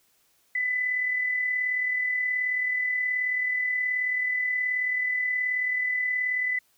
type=tone with amplitude modulation; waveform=sine; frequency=2000 Hz; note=B6; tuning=21 cents sharp; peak=-22 dBFS; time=0.55-6.59 s; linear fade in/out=5 ms; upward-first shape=sine; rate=38.7 Hz; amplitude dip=40%; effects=white hiss -66 dBFS RMS until 6.77 s